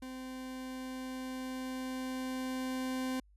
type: tone with level ramp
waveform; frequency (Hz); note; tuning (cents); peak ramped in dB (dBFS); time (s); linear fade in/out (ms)
40% pulse; 258.5; C4; -21; -41 to -32; 0.02-3.2; 5
effects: added 50 Hz sine -60 dBFS peak until 3.36 s + resampled to 32000 Hz